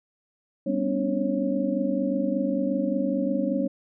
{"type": "tone cluster", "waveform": "sine", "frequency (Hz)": [197.2, 245.8, 269.2, 294.4, 549], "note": ["G3", "B3", "C4", "D4", "C#5"], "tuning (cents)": [11, -8, 49, 4, -17], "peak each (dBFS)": -29, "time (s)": [0.66, 3.68], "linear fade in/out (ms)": 10, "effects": []}